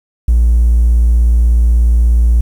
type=tone; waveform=triangle; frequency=58.27 Hz; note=A#1; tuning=in tune; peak=-3 dBFS; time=0.28-2.41 s; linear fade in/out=5 ms; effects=tanh soft clip ceiling -2 dBFS + 7-bit